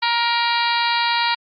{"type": "harmonic tone with a mistuned harmonic", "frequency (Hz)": 470.3, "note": "A#4", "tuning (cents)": 15, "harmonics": [2, 3, 4, 5, 6, 7, 8, 9, 10], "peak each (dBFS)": [-20, -27, -26, -26, -29, -30, -27, -28, -30], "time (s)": [0.02, 1.35], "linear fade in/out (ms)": 10, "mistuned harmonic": 8, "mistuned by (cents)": 49, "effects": ["Opus 48 kbps"]}